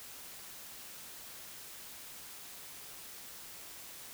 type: silence
effects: white hiss -49 dBFS RMS until 4.13 s